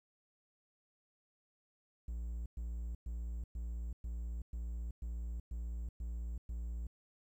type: tone bursts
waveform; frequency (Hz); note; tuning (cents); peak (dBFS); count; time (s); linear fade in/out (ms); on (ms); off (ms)
triangle; 58; A#1; -8; -36; 10; 2.08-6.87; 5; 380; 110
effects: 12-bit